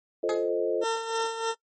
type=chord; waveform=sine; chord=F dominant seventh; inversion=none; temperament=equal; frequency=349.2 / 440 / 523.3 / 622.3 Hz; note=F4 / A4 / C5 / Eb5; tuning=0 / 0 / 0 / 0 cents; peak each=-30 / -27 / -30 / -32 dBFS; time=0.23-0.84 s; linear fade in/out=5 ms
type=tone with exponential decay; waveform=15% pulse; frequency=422 Hz; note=G#4; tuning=28 cents sharp; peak=-21 dBFS; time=0.29-0.5 s; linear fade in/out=1 ms; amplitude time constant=45 ms
type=tone with tremolo; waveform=20% pulse; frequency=453.3 Hz; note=A#4; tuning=48 cents flat; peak=-19 dBFS; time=0.81-1.55 s; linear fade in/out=50 ms; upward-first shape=sine; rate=3.2 Hz; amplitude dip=60%
effects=noise-tail reverb RT60 0.1 s tail -21 dB re dry + MP3 32 kbps